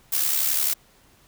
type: noise with amplitude modulation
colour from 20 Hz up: blue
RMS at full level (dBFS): -20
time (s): 0.12-0.74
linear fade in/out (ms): 10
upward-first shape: sine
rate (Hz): 71.2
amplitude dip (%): 60
effects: pink hiss -57 dBFS RMS until 1.27 s